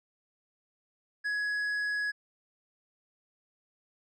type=tone with tanh clipping; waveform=sine; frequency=1677 Hz; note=G#6; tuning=16 cents sharp; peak=-30 dBFS; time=1.24-2.12 s; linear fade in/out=20 ms; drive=6 dB; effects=none